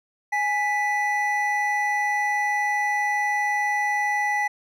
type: tone pair together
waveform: triangle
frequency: 830.6 / 1975.5 Hz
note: G#5 / B6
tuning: 0 / 0 cents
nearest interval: octave + minor third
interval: 1500 cents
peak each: -22 / -22 dBFS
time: 0.32-4.48 s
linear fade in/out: 10 ms
effects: none